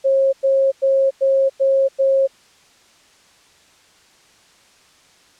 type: tone bursts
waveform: sine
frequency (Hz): 540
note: C#5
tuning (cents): -45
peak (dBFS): -12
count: 6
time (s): 0.04-2.275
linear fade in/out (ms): 20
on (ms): 290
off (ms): 99
effects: white hiss -52 dBFS RMS until 5.39 s + low-pass 7000 Hz 12 dB/octave